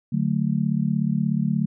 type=chord; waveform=sine; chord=D major; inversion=none; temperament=just; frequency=146.83 / 183.54 / 220.2 Hz; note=D3 / F#3 / A3; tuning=0 / -14 / +2 cents; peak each=-24 dBFS; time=0.12-1.66 s; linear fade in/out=10 ms; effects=none